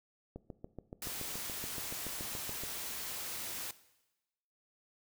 click train, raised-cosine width 2 ms, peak -30 dBFS, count 17, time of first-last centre 0.36-2.636 s, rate 7.03 Hz
white noise, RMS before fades -41 dBFS, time 1.02-3.71 s, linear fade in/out 2 ms
effects noise-tail reverb RT60 1.0 s tail -17 dB re dry

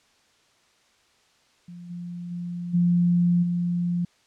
sine tone with level steps, 174.61 Hz, F3, in tune, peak -38 / -32 / -29 / -17 / -22 dBFS, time 1.68-4.05 s, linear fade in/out 5 ms, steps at 1.89 / 2.3 / 2.73 / 3.42 s, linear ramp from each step 20 ms, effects white hiss -62 dBFS RMS until 4.26 s + low-pass 6000 Hz 12 dB/octave

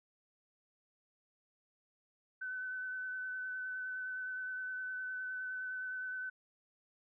sine tone with vibrato, 1512 Hz, F#6, 37 cents sharp, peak -38 dBFS, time 2.41-6.3 s, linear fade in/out 10 ms, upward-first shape sine, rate 9.7 Hz, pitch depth 15 cents each way, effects none

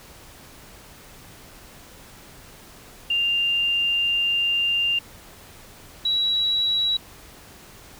sine tone pair in turn, 2794 / 3897 Hz, F7 / B7, 0 / -24 cents, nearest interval tritone, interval 576 cents, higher second, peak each -19 dBFS, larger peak neither, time 3.1-4.99 / 6.05-6.97 s, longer first, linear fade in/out 5 ms, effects pink hiss -46 dBFS RMS until 7.99 s

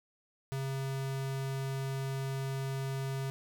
square tone, 135 Hz, C#3, 45 cents flat, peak -34 dBFS, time 0.52-3.3 s, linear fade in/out 0 ms, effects none

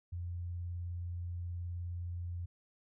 sine tone with vibrato, 87.31 Hz, F2, in tune, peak -37 dBFS, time 0.12-2.46 s, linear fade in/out 10 ms, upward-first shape sine, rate 19 Hz, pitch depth 16 cents each way, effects none

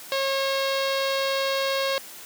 sawtooth tone with low-pass filter, 543 Hz, C#5, 36 cents flat, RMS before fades -25 dBFS, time 0.12-1.98 s, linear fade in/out 0 ms, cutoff 4300 Hz, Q 2.6, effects white hiss -42 dBFS RMS until 2.25 s + high-pass 150 Hz 12 dB/octave

